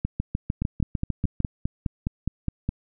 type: two click trains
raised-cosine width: 5 ms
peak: -12 / -12 dBFS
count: 10 / 11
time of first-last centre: 0.05-1.403 / 0.62-2.69 s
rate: 6.65 / 4.83 Hz
effects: none